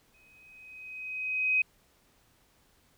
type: tone with exponential growth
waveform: sine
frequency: 2521 Hz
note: D#7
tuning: 22 cents sharp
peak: -21 dBFS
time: 0.14-1.62 s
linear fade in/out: 5 ms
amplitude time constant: 320 ms
effects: pink hiss -66 dBFS RMS until 2.97 s